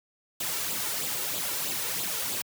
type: noise with flanger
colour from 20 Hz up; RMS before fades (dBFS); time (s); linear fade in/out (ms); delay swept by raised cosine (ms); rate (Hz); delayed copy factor
white; -31; 0.4-2.42; 5; 0.25 to 2.25; 3.1; +0.55
effects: high-pass 100 Hz 12 dB/octave